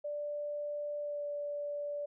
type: tone with pitch glide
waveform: sine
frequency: 587.3 to 581.6 Hz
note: D5 to D5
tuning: 0 to -17 cents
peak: -35 dBFS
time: 0.04-2.06 s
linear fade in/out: 10 ms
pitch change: -17 cents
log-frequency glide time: 1-1.24 s
effects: none